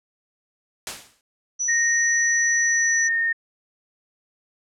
white noise with exponential decay, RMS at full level -26 dBFS, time 0.87-1.21 s, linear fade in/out 1 ms, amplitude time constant 72 ms
sine tone, 5920 Hz, F#8, in tune, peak -21 dBFS, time 1.59-3.09 s, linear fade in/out 20 ms
sine tone with pitch glide, 1857 to 1834.6 Hz, A#6 to A#6, -7 to -28 cents, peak -19 dBFS, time 1.68-3.33 s, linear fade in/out 10 ms, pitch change -21 cents, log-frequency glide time 2.62-3.08 s
effects low-pass 9000 Hz 12 dB/octave

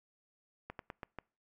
slowing click train, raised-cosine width 0.5 ms, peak -27 dBFS, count 5, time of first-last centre 0.7-1.187 s, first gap 92 ms, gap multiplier 1.19, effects noise-tail reverb RT60 0.4 s tail -26 dB re dry

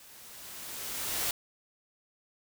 white noise with level ramp, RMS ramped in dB -54 to -30 dBFS, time 0-1.31 s, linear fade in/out 2 ms, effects none

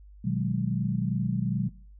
sine chord, G# minor seventh, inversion first, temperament equal, 123.47 / 155.56 / 185 / 207.7 Hz, B2 / D#3 / F#3 / G#3, 0 / 0 / 0 / 0 cents, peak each -30 / -32 / -28 / -32 dBFS, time 0.24-1.69 s, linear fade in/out 10 ms, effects noise-tail reverb RT60 0.4 s tail -18 dB re dry + added 50 Hz sine -47 dBFS peak until 1.99 s

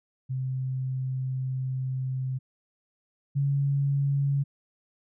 sine tone pair in turn, 130.4 / 139.96 Hz, C3 / C#3, -5 / +17 cents, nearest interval minor second, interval 122 cents, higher second, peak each -27 / -22 dBFS, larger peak second, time 0.29-2.39 / 3.35-4.44 s, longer first, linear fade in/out 20 ms, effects none

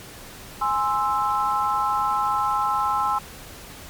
sine chord, Ab augmented, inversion none, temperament equal, 830.6 / 1046.5 / 1318.5 Hz, Ab5 / C6 / E6, 0 / 0 / 0 cents, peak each -24 dBFS, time 0.61-3.19 s, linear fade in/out 10 ms, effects pink hiss -41 dBFS RMS until 3.89 s + MP3 96 kbps

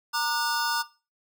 square tone cluster, 926 / 1191 / 1458 / 5170 Hz, A#5 / D6 / F#6 / E8, -12 / +24 / -26 / -34 cents, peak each -31 dBFS, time 0.13-0.83 s, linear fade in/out 20 ms, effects noise-tail reverb RT60 0.3 s tail -17 dB re dry

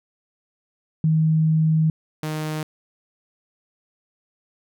sine / sawtooth tone pair in turn, 158.2 / 154.77 Hz, D#3 / D#3, +29 / -9 cents, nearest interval unison, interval 38 cents, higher first, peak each -15 / -21 dBFS, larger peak first, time 1.04-1.9 / 2.23-2.63 s, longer first, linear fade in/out 2 ms, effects none

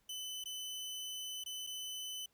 sawtooth tone with dropouts, 3019 Hz, F#7, 34 cents sharp, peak -38 dBFS, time 0.09-2.26 s, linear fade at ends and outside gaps 5 ms, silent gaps 0.44-0.456 / 1.439-1.46 / 1.667-1.671 s, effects pink hiss -75 dBFS RMS until 2.33 s

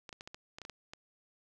clicks, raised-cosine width 0.2 ms, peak -28 dBFS, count 10, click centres 0.092 / 0.128 / 0.209 / 0.275 / 0.345 / 0.585 / 0.617 / 0.651 / 0.697 / 0.935 s, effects none

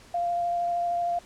sine tone with vibrato, 695 Hz, F5, 9 cents flat, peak -24 dBFS, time 0.14-1.19 s, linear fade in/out 5 ms, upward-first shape sine, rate 13 Hz, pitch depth 10 cents each way, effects pink hiss -52 dBFS RMS until 1.25 s + low-pass 9000 Hz 12 dB/octave

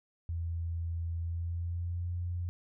sine tone with pitch glide, 83.9 to 87.82 Hz, E2 to F2, +31 to +10 cents, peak -32 dBFS, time 0.29-2.49 s, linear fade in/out 0 ms, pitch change +79 cents, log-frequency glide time 1.2-2.13 s, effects none

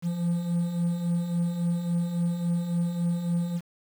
triangle beating tone pair, 169.2 / 172.8 Hz, E3 / F3, +45 / -18 cents, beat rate 3.6 Hz, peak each -31 / -23 dBFS, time 0.02-3.61 s, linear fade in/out 50 ms, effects 8-bit

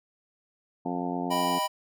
harmonic tone, 88.6 Hz, F2, 25 cents sharp, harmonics 2 / 3 / 4 / 5 / 6 / 7 / 8 / 9 / 10, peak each -35 / -32 / -37 / -40 / -45 / -45 / -35 / -42 / -38 dBFS, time 0.85-1.59 s, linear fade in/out 10 ms
square chord, Eb augmented, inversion none, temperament equal, 622.3 / 784 / 987.8 Hz, Eb5 / G5 / B5, 0 / 0 / 0 cents, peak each -34 / -34 / -28 dBFS, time 1.3-1.68 s, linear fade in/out 20 ms
effects none

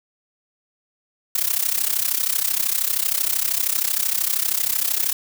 blue noise with amplitude modulation, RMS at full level -18 dBFS, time 1.35-5.13 s, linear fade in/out 5 ms, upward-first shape sine, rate 32.9 Hz, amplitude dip 85%, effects none

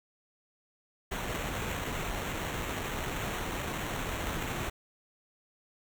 pink noise with sample-and-hold, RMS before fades -35 dBFS, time 1.11-4.7 s, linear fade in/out 10 ms, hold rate 4900 Hz, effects none

